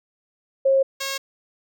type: tone pair in turn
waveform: sine / 5% pulse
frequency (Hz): 539 / 544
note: C#5 / C#5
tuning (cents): -49 / -33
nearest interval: unison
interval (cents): 16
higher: second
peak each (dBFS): -14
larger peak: neither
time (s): 0.65-0.83 / 1-1.18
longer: neither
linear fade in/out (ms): 10
effects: none